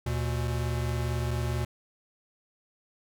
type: tone pair together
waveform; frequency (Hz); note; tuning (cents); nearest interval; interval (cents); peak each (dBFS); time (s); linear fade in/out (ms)
square; 75.6 / 120; D#2 / B2; -49 / -49; minor sixth; 800; -32 / -30; 0.06-1.65; 5
effects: none